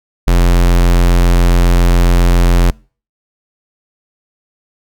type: tone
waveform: square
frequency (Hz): 43.65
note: F1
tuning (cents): 0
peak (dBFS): -7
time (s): 0.27-2.71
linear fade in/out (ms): 10
effects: noise-tail reverb RT60 0.4 s tail -26 dB re dry